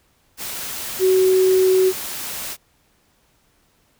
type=tone in noise; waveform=sine; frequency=374.6 Hz; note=F#4; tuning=21 cents sharp; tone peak=-12 dBFS; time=0.99-1.93 s; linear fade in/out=50 ms; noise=white; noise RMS=-29 dBFS; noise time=0.37-2.57 s; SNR=+14 dB; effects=pink hiss -61 dBFS RMS until 3.99 s